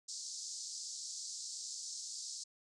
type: band-pass noise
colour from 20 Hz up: white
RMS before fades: -45 dBFS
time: 0.08-2.44 s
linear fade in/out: 10 ms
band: 4400 to 7700 Hz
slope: 48 dB/octave
effects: resampled to 24000 Hz